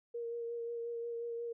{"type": "tone with vibrato", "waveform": "sine", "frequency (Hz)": 468.2, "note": "A#4", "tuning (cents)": 8, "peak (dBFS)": -37, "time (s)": [0.14, 1.53], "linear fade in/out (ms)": 10, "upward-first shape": "sine", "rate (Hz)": 5.6, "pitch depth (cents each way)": 17, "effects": []}